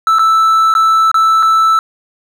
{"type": "tone with dropouts", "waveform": "triangle", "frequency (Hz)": 1318.5, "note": "E6", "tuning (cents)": 0, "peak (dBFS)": -5, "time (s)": [0.07, 1.79], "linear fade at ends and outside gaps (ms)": 1, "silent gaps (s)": [[0.186, 0.193], [0.74, 0.751], [1.115, 1.143], [1.426, 1.429]], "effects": []}